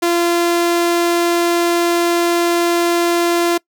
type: tone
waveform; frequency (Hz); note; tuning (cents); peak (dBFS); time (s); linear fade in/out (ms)
sawtooth; 343.7; F4; -28; -9; 0.02-3.58; 10
effects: noise-tail reverb RT60 0.1 s tail -24 dB re dry